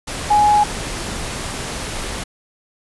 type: tone in noise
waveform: sine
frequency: 835 Hz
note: G#5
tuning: 9 cents sharp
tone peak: -10 dBFS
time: 0.3-0.64 s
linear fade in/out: 10 ms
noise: pink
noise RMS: -26 dBFS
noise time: 0.07-2.24 s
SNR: +13 dB
effects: resampled to 24000 Hz